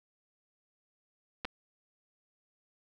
clicks, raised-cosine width 0.3 ms, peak -20 dBFS, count 2, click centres 1.448 / 1.452 s, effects none

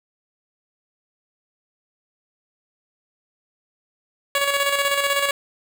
10% pulse tone with tremolo, 562 Hz, C#5, 24 cents sharp, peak -9 dBFS, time 4.35-5.31 s, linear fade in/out 2 ms, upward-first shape square, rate 16 Hz, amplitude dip 45%, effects none

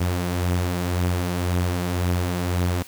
sawtooth beating tone pair, 87.31 / 89.21 Hz, F2 / F2, 0 / +37 cents, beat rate 1.9 Hz, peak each -25 / -18 dBFS, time 0-2.83 s, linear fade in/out 10 ms, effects white hiss -45 dBFS RMS until 2.87 s

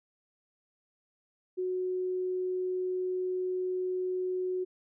sine tone, 367.8 Hz, F#4, 10 cents flat, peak -29 dBFS, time 1.57-4.65 s, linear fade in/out 20 ms, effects none

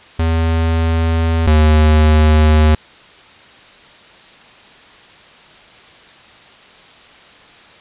square tone pair in turn, 81.8 / 77.21 Hz, E2 / D#2, -13 / -13 cents, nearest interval minor second, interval 100 cents, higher first, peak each -13 / -8 dBFS, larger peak second, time 0.19-1.47 / 1.47-2.75 s, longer neither, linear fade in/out 5 ms, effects white hiss -42 dBFS RMS until 7.8 s + resampled to 8000 Hz

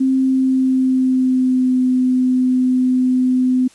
sine tone with pitch glide, 263.6 to 254.6 Hz, C4 to C4, +13 to -47 cents, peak -12 dBFS, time 0-3.68 s, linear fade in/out 10 ms, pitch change -60 cents, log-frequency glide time 0.14-1.79 s, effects white hiss -49 dBFS RMS until 3.74 s + resampled to 24000 Hz

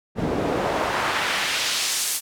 pink noise with band-pass filter sweep, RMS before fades -24 dBFS, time 0.15-2.21 s, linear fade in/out 50 ms, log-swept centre 240 to 10000 Hz, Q 0.91, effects none

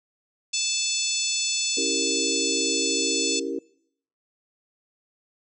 harmonic tone, 876 Hz, A5, 8 cents flat, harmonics 3 / 4 / 5 / 6 / 7 / 8 / 9, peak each -31 / -31 / -31 / -31 / -31 / -31 / -31 dBFS, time 0.53-3.4 s, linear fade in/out 10 ms
sine chord, C# diminished seventh, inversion none, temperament equal, 277.2 / 329.6 / 392 / 466.2 Hz, C#4 / E4 / G4 / Bb4, 0 / 0 / 0 / 0 cents, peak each -32 dBFS, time 1.77-3.59 s, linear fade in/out 5 ms
effects noise-tail reverb RT60 0.7 s tail -24 dB re dry

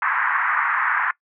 white band-pass noise, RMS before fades -21 dBFS, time 0.02-1.11 s, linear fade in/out 2 ms, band 930 to 1900 Hz, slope 48 dB/octave, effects noise-tail reverb RT60 0.1 s tail -21 dB re dry

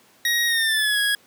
25% pulse tone with pitch glide, 1885 to 1660.1 Hz, A#6 to G#6, +19 to -1 cents, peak -15 dBFS, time 0.25-1.15 s, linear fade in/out 2 ms, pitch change -220 cents, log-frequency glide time 0.46-0.99 s, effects pink hiss -55 dBFS RMS until 1.26 s + high-pass 200 Hz 12 dB/octave

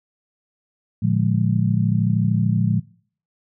sine chord, Bb dominant seventh, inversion none, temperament equal with one note detuned, 113.62 / 146.83 / 174.61 / 207.7 Hz, Bb2 / D3 / F3 / Ab3, -44 / 0 / 0 / 0 cents, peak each -20 / -24 / -21 / -23 dBFS, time 1.02-2.8 s, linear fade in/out 10 ms, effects noise-tail reverb RT60 0.5 s tail -22 dB re dry

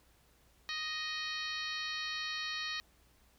harmonic tone with a mistuned harmonic, 622.3 Hz, D#5, in tune, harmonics 2 / 3 / 4 / 5 / 6 / 7 / 8 / 9, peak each -46 / -41 / -44 / -46 / -44 / -42 / -53 / -51 dBFS, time 0.69-2.8 s, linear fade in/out 0 ms, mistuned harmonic 6, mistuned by +41 cents, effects added 60 Hz sine -68 dBFS peak until 3.38 s + pink hiss -68 dBFS RMS until 3.38 s

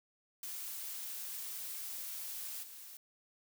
blue noise with level steps, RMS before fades -43 / -51 dBFS, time 0.43-2.97 s, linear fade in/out 2 ms, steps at 2.62 s, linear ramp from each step 20 ms, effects none

